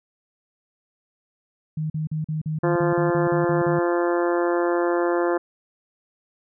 sine tone bursts, 155.56 Hz, D#3, in tune, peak -23 dBFS, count 12, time 1.77-3.792 s, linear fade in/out 5 ms, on 130 ms, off 42 ms
harmonic tone, 173.5 Hz, F3, 11 cents flat, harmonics 2 / 3 / 4 / 5 / 6 / 7 / 8 / 9 / 10, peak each -21 / -25 / -29 / -33 / -31 / -36 / -35 / -38 / -36 dBFS, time 2.63-5.38 s, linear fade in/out 10 ms
effects none

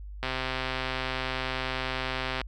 click train, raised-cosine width 0.3 ms, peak -14 dBFS, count 285, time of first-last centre 0.23-2.415 s, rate 130 Hz, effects added 50 Hz sine -38 dBFS peak until 2.47 s

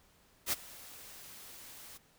white noise with ADSR envelope, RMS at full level -30 dBFS, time 0.46-1.98 s, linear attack 61 ms, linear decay 27 ms, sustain -21 dB, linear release 12 ms, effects pink hiss -66 dBFS RMS until 2.18 s

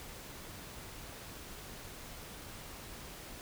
silence, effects pink hiss -48 dBFS RMS until 3.41 s

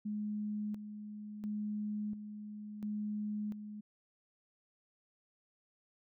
sine tone with tremolo, 210 Hz, G#3, 19 cents sharp, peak -35 dBFS, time 0.05-3.81 s, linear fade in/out 10 ms, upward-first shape square, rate 0.72 Hz, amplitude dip 60%, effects none

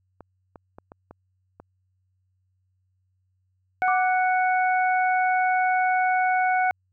clicks, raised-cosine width 1 ms, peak -28 dBFS, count 6, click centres 0.207 / 0.558 / 0.785 / 0.919 / 1.11 / 1.6 s
harmonic tone, 740 Hz, F#5, in tune, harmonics 1 / 2 / 3, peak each -20 / -26 / -30 dBFS, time 3.82-6.71 s, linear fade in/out 0 ms
sine tone with exponential decay, 1174.7 Hz, D6, in tune, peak -22 dBFS, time 3.88-4.34 s, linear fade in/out 0 ms, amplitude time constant 100 ms
effects added 93 Hz sine -67 dBFS peak until 6.92 s

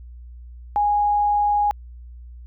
sine tone, 826 Hz, G#5, 10 cents flat, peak -16 dBFS, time 0.76-1.71 s, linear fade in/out 0 ms, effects added 60 Hz sine -37 dBFS peak until 2.46 s

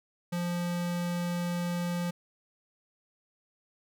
square tone, 174.61 Hz, F3, in tune, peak -30 dBFS, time 0.32-2.11 s, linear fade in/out 10 ms, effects none

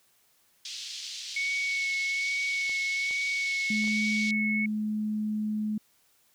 pink band-pass noise, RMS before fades -39 dBFS, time 0.65-4.31 s, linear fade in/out 2 ms, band 3300 to 5800 Hz, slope 24 dB/octave
sine tone with vibrato, 2217 Hz, C#7, in tune, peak -27 dBFS, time 1.36-4.66 s, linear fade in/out 5 ms, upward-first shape sine, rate 1.2 Hz, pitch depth 17 cents each way
clicks, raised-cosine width 1 ms, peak -35 dBFS, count 4, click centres 2.695 / 3.11 / 3.842 / 3.876 s
sine tone, 213.4 Hz, G#3, 47 cents sharp, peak -27 dBFS, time 3.7-5.78 s, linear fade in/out 5 ms
effects white hiss -66 dBFS RMS until 6.34 s

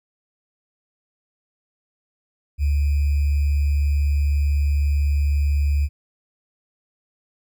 sine tone with sample-and-hold, 72 Hz, D2, 34 cents flat, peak -16 dBFS, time 2.58-5.89 s, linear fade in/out 50 ms, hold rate 2450 Hz, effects none

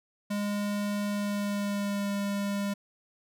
square tone with pitch glide, 205 to 201.2 Hz, G#3 to G3, -22 to +45 cents, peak -29 dBFS, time 0.3-2.74 s, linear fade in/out 10 ms, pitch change -33 cents, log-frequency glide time 1.09-2.13 s, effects none

